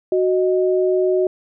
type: tone pair together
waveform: sine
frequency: 370.3 / 622.3 Hz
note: F#4 / D#5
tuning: +1 / 0 cents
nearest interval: major sixth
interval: 899 cents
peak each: -15 / -21 dBFS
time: 0.12-1.27 s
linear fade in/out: 2 ms
effects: none